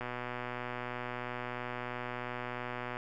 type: click train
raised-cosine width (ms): 0.5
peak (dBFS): -23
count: 365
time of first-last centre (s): 0.01-2.969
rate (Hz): 123
effects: none